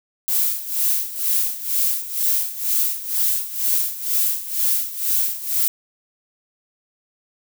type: noise with tremolo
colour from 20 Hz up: violet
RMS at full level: -18 dBFS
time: 0.28-5.68 s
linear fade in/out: 0 ms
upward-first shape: sine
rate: 2.1 Hz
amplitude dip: 80%
effects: none